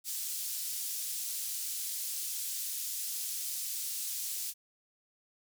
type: band-pass noise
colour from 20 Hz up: white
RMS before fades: -37 dBFS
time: 0.04-4.54 s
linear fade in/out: 50 ms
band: 4900 to 16000 Hz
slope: 12 dB/octave
effects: none